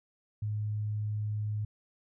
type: tone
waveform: sine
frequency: 105.8 Hz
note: G#2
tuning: 33 cents sharp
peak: -30 dBFS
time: 0.42-1.65 s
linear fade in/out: 5 ms
effects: none